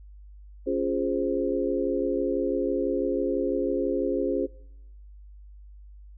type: chord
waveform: sine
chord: Db major seventh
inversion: none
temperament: equal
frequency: 277.2 / 349.2 / 415.3 / 523.3 Hz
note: Db4 / F4 / Ab4 / C5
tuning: 0 / 0 / 0 / 0 cents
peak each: -29 dBFS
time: 0.66-4.47 s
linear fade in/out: 20 ms
effects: noise-tail reverb RT60 0.9 s tail -24 dB re dry + added 50 Hz sine -44 dBFS peak until 6.17 s